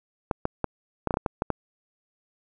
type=clicks; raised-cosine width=1 ms; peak=-10 dBFS; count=10; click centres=0.312 / 0.454 / 0.643 / 1.073 / 1.108 / 1.141 / 1.171 / 1.262 / 1.421 / 1.503 s; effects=none